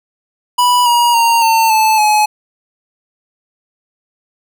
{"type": "tone with pitch steps", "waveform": "square", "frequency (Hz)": [983, 954.5, 926.8, 899.9, 873.7, 848.4], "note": ["B5", "A#5", "A#5", "A5", "A5", "G#5"], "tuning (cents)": [-8, 41, -10, 39, -12, 37], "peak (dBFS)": -9, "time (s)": [0.58, 2.26], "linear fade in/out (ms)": 10, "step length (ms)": 280, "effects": []}